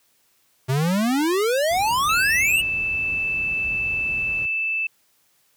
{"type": "exponential sweep", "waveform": "square", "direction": "up", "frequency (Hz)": [125.7, 2966], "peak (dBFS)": -19, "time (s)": [0.68, 2.62], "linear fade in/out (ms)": 20}
{"type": "noise", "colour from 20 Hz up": "brown", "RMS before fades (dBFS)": -35, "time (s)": [1.7, 4.46], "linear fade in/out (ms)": 10}
{"type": "tone", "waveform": "sine", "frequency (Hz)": 2637, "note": "E7", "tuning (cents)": 0, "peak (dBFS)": -21, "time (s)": [2.09, 4.87], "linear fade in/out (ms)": 5}
{"effects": ["white hiss -63 dBFS RMS until 5.56 s", "high-pass 60 Hz 12 dB/octave"]}